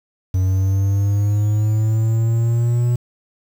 triangle linear sweep, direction up, 92.5 to 121.7 Hz, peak -12 dBFS, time 0.34-2.96 s, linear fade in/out 5 ms, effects 7-bit

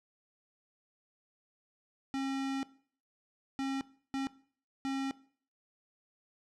square tone bursts at uneven times, 270 Hz, C#4, 45 cents flat, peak -33 dBFS, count 4, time 2.14-2.63 / 3.59-3.81 / 4.14-4.27 / 4.85-5.11 s, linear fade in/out 0 ms, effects noise-tail reverb RT60 0.5 s tail -19 dB re dry + low-pass 6000 Hz 12 dB/octave

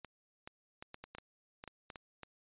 clicks, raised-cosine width 0.3 ms, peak -30 dBFS, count 12, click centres 0.047 / 0.475 / 0.825 / 0.944 / 1.04 / 1.15 / 1.184 / 1.639 / 1.677 / 1.902 / 1.958 / 2.233 s, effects resampled to 8000 Hz

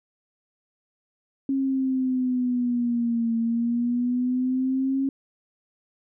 sine exponential two-way sweep, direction down then up, 272.4 to 228.3 to 272.4 Hz, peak -21 dBFS, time 1.49-5.09 s, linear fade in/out 2 ms, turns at 3.36 s, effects none

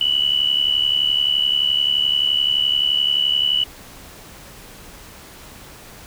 sine tone with amplitude modulation, 2960 Hz, F#7, in tune, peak -12 dBFS, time 0.01-3.64 s, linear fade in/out 2 ms, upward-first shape sine, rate 71.6 Hz, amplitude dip 75%, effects pink hiss -41 dBFS RMS until 6.06 s

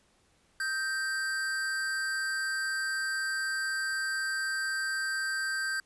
square tone with amplitude modulation, 1568 Hz, G6, in tune, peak -28 dBFS, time 0.6-5.8 s, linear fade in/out 2 ms, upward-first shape sine, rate 294 Hz, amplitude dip 50%, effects pink hiss -67 dBFS RMS until 5.85 s + resampled to 24000 Hz

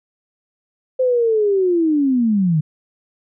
sine linear sweep, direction down, 521 to 146.83 Hz, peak -13 dBFS, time 0.99-2.61 s, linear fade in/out 10 ms, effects none

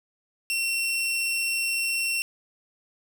sawtooth tone, 2719 Hz, F7, 47 cents flat, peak -21 dBFS, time 0.5-2.22 s, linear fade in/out 0 ms, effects none

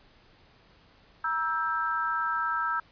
sine chord, E diminished, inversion second, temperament just, 949.3 / 1318.5 / 1582.2 Hz, Bb5 / E6 / G6, +31 / 0 / +16 cents, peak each -33 / -28 / -32 dBFS, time 1.24-2.8 s, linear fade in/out 5 ms, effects pink hiss -59 dBFS RMS until 2.91 s + resampled to 11025 Hz

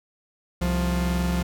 45% pulse tone pair together, 65.8 / 175.66 Hz, C2 / F3, +10 / +10 cents, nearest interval octave + perfect fourth, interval 1700 cents, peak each -25 / -24 dBFS, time 0.61-1.43 s, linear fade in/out 10 ms, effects none

